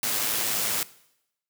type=noise with amplitude modulation; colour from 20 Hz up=white; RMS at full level=-25 dBFS; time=0.03-0.83 s; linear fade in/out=2 ms; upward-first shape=sine; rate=108 Hz; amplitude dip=35%; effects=noise-tail reverb RT60 0.8 s tail -19 dB re dry + high-pass 100 Hz 12 dB/octave